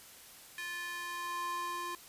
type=tone with high-pass filter sweep; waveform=square; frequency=349.2 Hz; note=F4; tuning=in tune; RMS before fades=-39 dBFS; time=0.58-1.95 s; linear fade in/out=2 ms; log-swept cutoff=1900 to 740 Hz; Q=2.8; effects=white hiss -54 dBFS RMS until 2.08 s + resampled to 32000 Hz